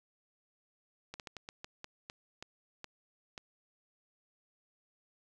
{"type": "slowing click train", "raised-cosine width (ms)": 0.2, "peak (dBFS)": -26, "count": 11, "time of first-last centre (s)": [1.14, 3.378], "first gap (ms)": 58, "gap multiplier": 1.28, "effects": []}